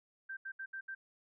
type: tone bursts at uneven times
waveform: sine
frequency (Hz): 1568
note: G6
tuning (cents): 0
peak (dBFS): -40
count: 5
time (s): 0.29-0.37 / 0.45-0.52 / 0.59-0.66 / 0.73-0.81 / 0.88-0.95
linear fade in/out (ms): 10
effects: none